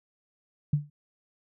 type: tone with exponential decay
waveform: sine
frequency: 146.83 Hz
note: D3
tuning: in tune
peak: -17 dBFS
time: 0.73-0.9 s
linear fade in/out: 5 ms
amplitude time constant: 36 ms
effects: none